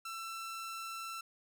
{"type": "tone", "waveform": "sawtooth", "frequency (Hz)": 1339, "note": "E6", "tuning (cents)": 27, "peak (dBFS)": -37, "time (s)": [0.05, 1.21], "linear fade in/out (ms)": 5, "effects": []}